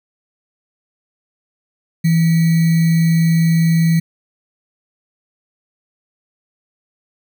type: tone with sample-and-hold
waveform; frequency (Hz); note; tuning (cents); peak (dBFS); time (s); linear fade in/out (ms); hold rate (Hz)
sine; 164.81; E3; 0; -10; 2.04-4; 10; 2100
effects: none